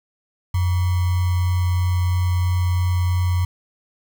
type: tone with sample-and-hold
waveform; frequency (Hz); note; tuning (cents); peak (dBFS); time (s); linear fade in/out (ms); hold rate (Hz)
sine; 89.7; F2; +47; -16; 0.54-3.45; 5; 1050
effects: none